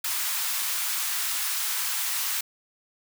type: high-pass noise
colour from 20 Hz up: white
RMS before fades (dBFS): -28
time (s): 0.04-2.41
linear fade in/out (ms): 5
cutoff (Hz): 920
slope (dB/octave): 24
effects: none